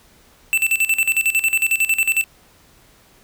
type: tone with tremolo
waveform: square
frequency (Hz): 2663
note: E7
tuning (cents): +17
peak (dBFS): -14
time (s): 0.53-2.24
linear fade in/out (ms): 0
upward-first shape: square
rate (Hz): 11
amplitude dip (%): 80
effects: pink hiss -52 dBFS RMS until 3.23 s